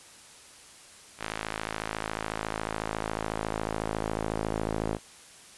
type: tone with band-pass filter sweep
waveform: sawtooth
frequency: 54 Hz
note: A1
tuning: 32 cents flat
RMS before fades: -33 dBFS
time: 1.18-4.99 s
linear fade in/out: 50 ms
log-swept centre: 2000 to 480 Hz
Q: 0.72
effects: white hiss -51 dBFS RMS until 5.57 s + resampled to 24000 Hz